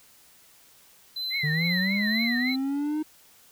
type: tone with tremolo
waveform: triangle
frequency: 4046 Hz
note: B7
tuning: 41 cents sharp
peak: -27 dBFS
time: 1.16-2.56 s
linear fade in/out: 5 ms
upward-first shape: sine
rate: 2.2 Hz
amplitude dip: 55%
type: tone with vibrato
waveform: sine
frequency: 1997 Hz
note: B6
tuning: 19 cents sharp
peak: -26 dBFS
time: 1.3-2.55 s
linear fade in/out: 50 ms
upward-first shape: triangle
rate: 3.5 Hz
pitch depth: 190 cents each way
type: linear sweep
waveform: triangle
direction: up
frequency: 146.83 to 311.4 Hz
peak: -23 dBFS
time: 1.43-3.03 s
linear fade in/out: 10 ms
effects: white hiss -56 dBFS RMS until 3.51 s

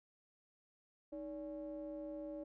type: ring-modulated tone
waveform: triangle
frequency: 131.4 Hz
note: C3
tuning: 8 cents sharp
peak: -38 dBFS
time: 1.12-2.44 s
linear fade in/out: 10 ms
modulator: 443 Hz
effects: none

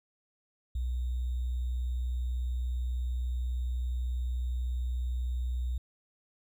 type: tone with sample-and-hold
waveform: sine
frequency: 61.74 Hz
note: B1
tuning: in tune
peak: -29 dBFS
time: 0.75-5.78 s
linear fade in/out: 5 ms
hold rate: 3675 Hz
effects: none

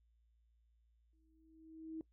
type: tone with exponential growth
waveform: sine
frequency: 320 Hz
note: D#4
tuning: 49 cents sharp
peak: -40 dBFS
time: 1.13-2.01 s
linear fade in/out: 1 ms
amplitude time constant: 190 ms
effects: noise-tail reverb RT60 0.1 s tail -20 dB re dry + added 57 Hz sine -70 dBFS peak until 2.12 s

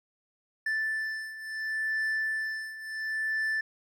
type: beating tone pair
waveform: triangle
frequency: 1760 / 1760.71 Hz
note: A6 / A6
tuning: 0 / +1 cents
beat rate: 0.71 Hz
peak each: -33 / -29 dBFS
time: 0.66-3.61 s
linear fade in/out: 5 ms
effects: none

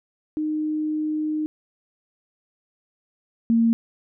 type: tone pair in turn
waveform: sine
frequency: 307.3 / 229.4 Hz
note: D#4 / A#3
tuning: -21 / -28 cents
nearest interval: perfect fourth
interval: 507 cents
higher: first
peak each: -22 / -15 dBFS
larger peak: second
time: 0.37-1.46 / 3.5-3.73 s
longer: first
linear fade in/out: 0 ms
effects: none

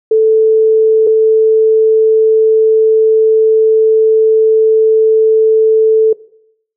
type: tone pair in turn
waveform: sine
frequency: 440 / 440 Hz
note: A4 / A4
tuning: 0 / 0 cents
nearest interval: unison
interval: 0 cents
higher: neither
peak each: -5 dBFS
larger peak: neither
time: 0.11-1.07 / 1.07-6.13 s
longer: second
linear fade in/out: 5 ms
effects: noise-tail reverb RT60 0.7 s tail -20 dB re dry

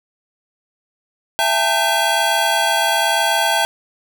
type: tone cluster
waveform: square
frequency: 669 / 815 / 896 / 1543 / 3317 Hz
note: E5 / G#5 / A5 / G6 / G#7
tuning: +25 / -33 / +31 / -28 / -3 cents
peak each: -22 dBFS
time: 1.39-3.65 s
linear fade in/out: 0 ms
effects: none

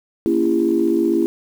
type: chord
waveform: sine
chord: A# diminished seventh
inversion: none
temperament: just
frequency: 233.1 / 279.7 / 335.6 / 402.8 Hz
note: A#3 / C#4 / E4 / G4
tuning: 0 / +16 / +31 / +47 cents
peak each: -22 / -22 / -16 / -22 dBFS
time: 0.26-1.26 s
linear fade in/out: 0 ms
effects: tanh soft clip ceiling -4 dBFS + 7-bit

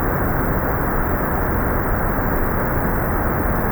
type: band-stop noise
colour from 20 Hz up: pink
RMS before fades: -19 dBFS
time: 0-3.71 s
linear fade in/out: 0 ms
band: 1800 to 15000 Hz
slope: 48 dB/octave
effects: none

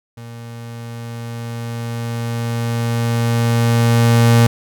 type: tone with level ramp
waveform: 35% pulse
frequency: 117 Hz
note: A#2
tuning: 7 cents sharp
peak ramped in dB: -30 to -6 dBFS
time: 0.17-4.47 s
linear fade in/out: 5 ms
effects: none

